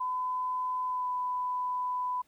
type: tone with pitch glide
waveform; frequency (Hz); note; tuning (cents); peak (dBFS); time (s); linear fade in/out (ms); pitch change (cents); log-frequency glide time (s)
sine; 1009 to 998; B5 to B5; +37 to +18; -29; 0-2.22; 10; -19; 0.87-1.08
effects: pink hiss -68 dBFS RMS until 2.27 s